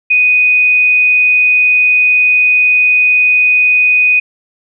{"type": "tone", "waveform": "sine", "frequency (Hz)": 2489, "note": "D#7", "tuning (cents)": 0, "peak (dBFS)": -6, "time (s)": [0.1, 4.2], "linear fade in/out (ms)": 10, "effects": []}